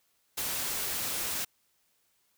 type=noise; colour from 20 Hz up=white; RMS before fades=-33 dBFS; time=0.37-1.45 s; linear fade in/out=10 ms; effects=white hiss -72 dBFS RMS until 2.37 s